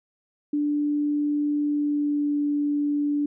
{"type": "tone with pitch glide", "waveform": "sine", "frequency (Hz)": [293.7, 291.3], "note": ["D4", "D4"], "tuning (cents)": [0, -14], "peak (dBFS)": -21, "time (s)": [0.53, 3.26], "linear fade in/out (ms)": 5, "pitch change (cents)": -14, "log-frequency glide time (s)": [1.62, 2.39], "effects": []}